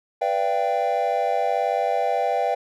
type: chord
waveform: triangle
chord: G dominant seventh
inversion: first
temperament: equal with one note detuned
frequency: 493.9 / 587.3 / 685.3 / 784 Hz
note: B4 / D5 / F5 / G5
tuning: 0 / 0 / -33 / 0 cents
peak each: -25 / -25 / -23 / -22 dBFS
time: 0.21-2.55 s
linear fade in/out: 10 ms
effects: none